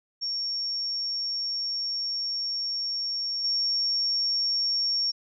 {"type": "tone with level steps", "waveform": "sine", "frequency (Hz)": 5510, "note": "F8", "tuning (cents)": -24, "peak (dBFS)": [-27, -23], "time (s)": [0.21, 5.12], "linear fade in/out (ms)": 20, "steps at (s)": 3.44, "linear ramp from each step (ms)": 5, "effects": []}